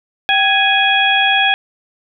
harmonic tone with a mistuned harmonic, 830.6 Hz, G#5, in tune, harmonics 1 / 2 / 3 / 4, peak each -16 / -16 / -16 / -16 dBFS, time 0.29-1.54 s, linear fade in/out 0 ms, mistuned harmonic 1, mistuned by -110 cents, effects none

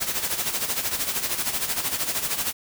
white noise with tremolo, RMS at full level -24 dBFS, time 0-2.53 s, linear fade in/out 20 ms, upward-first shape sine, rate 13 Hz, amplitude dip 65%, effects none

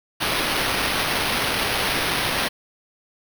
blue noise with sample-and-hold, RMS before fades -23 dBFS, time 0.2-2.49 s, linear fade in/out 20 ms, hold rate 7350 Hz, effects none

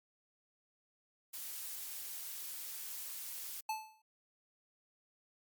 blue noise, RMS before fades -44 dBFS, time 1.33-3.61 s, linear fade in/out 10 ms
square tone with exponential decay, 872 Hz, A5, 16 cents flat, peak -33 dBFS, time 3.69-4.02 s, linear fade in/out 5 ms, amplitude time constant 71 ms
effects MP3 96 kbps

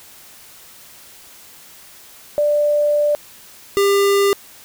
sine / square tone pair in turn, 590 / 399.4 Hz, D5 / G4, +8 / +32 cents, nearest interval perfect fifth, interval 676 cents, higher first, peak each -13 dBFS, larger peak neither, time 2.38-3.15 / 3.77-4.33 s, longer first, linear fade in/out 0 ms, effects white hiss -43 dBFS RMS until 4.64 s

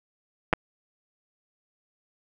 clicks, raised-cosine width 0.5 ms, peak -6 dBFS, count 2, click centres 0.529 / 0.535 s, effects none

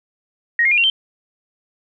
sine tone with pitch steps, 1878 / 2132 / 2421 / 2750 / 3122 Hz, A#6 / C7 / D#7 / F7 / G7, +12 / +32 / -48 / -27 / -8 cents, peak -12 dBFS, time 0.59-0.9 s, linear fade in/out 2 ms, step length 62 ms, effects none

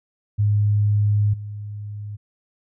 sine tone with level steps, 103.83 Hz, G#2, in tune, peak -15 / -29 dBFS, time 0.38-2.17 s, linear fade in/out 20 ms, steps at 1.33 s, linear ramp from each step 10 ms, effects none

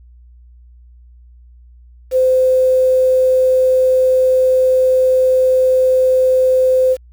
sine tone with quantisation, 515 Hz, C5, 28 cents flat, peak -9 dBFS, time 2.11-6.97 s, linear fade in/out 50 ms, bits 6, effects added 60 Hz sine -40 dBFS peak until 7.12 s

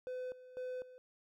triangle tone with tremolo, 506 Hz, B4, 42 cents sharp, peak -37 dBFS, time 0.07-0.98 s, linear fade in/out 0 ms, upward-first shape square, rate 2 Hz, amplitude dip 80%, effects none

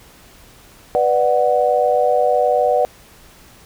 sine chord, B minor, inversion none, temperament just, 493.9 / 592.7 / 740.8 Hz, B4 / D5 / F#5, 0 / +16 / +2 cents, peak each -17 dBFS, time 0.95-2.85 s, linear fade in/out 0 ms, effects pink hiss -46 dBFS RMS until 3.65 s

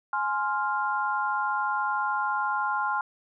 sine chord, F minor, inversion first, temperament just, 838.1 / 1047.7 / 1396.9 Hz, Ab5 / C6 / F6, +16 / +2 / 0 cents, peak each -29 dBFS, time 0.13-3.01 s, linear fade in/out 2 ms, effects none

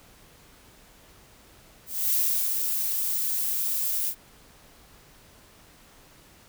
violet noise with ADSR envelope, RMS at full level -23 dBFS, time 1.86-4.15 s, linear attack 260 ms, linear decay 390 ms, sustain -4 dB, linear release 74 ms, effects pink hiss -54 dBFS RMS until 6.48 s

